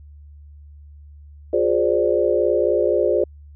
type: chord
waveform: sine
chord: D half-diminished seventh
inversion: first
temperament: equal with one note detuned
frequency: 356.6 / 415.3 / 523.3 / 587.3 Hz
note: F4 / Ab4 / C5 / D5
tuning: +36 / 0 / 0 / 0 cents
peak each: -21 dBFS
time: 1.53-3.24 s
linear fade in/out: 5 ms
effects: added 73 Hz sine -40 dBFS peak until 3.55 s